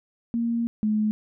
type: tone pair in turn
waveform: sine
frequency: 233.1 / 213.8 Hz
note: A#3 / A3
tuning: 0 / -49 cents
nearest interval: minor second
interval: 149 cents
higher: first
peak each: -22 / -20 dBFS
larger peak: second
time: 0.34-0.67 / 0.83-1.11 s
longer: first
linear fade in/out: 0 ms
effects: none